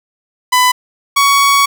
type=tone pair in turn; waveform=sawtooth; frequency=1000 / 1120.5 Hz; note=B5 / C#6; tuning=+21 / +18 cents; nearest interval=major second; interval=197 cents; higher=second; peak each=-4 dBFS; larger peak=neither; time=0.52-0.72 / 1.16-1.66 s; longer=second; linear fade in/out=10 ms; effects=none